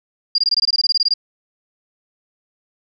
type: tone bursts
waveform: sine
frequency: 4811 Hz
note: D8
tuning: 41 cents sharp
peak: -12 dBFS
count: 15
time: 0.35-1.139 s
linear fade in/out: 5 ms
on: 33 ms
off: 21 ms
effects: none